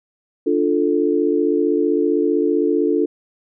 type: chord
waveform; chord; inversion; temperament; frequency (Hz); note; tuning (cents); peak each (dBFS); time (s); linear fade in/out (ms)
sine; D minor; none; equal; 293.7 / 349.2 / 440; D4 / F4 / A4; 0 / 0 / 0; -19; 0.46-3.06; 10
effects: none